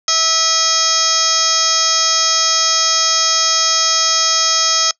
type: harmonic tone with a mistuned harmonic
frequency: 650 Hz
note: E5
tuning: 24 cents flat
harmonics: 1 / 2 / 3 / 4 / 5 / 6 / 7 / 8 / 9 / 10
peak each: -28 / -20 / -27 / -28 / -22 / -24 / -24 / -16 / -24 / -18 dBFS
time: 0.08-4.91 s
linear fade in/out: 2 ms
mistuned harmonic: 4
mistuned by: -100 cents
effects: noise-tail reverb RT60 0.1 s tail -23 dB re dry